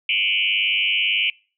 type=tone with frequency modulation; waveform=sine; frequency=2665 Hz; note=E7; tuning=18 cents sharp; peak=-17 dBFS; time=0.09-1.3 s; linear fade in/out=2 ms; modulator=98.3 Hz; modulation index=4.1; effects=noise-tail reverb RT60 0.4 s tail -26 dB re dry